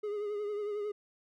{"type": "tone with vibrato", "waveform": "triangle", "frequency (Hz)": 415.3, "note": "G#4", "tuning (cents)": 0, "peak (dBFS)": -31, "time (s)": [0.03, 0.92], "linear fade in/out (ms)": 10, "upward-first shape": "triangle", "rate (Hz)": 11, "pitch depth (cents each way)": 49, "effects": []}